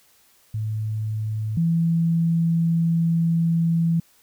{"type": "tone pair in turn", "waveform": "sine", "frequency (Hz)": [108.5, 166.39], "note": ["A2", "E3"], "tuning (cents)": [-24, 16], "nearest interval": "perfect fifth", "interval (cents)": 740, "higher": "second", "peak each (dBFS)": [-23, -17], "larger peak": "second", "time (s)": [[0.54, 1.57], [1.57, 4]], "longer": "second", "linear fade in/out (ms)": 5, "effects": ["white hiss -58 dBFS RMS until 4.22 s"]}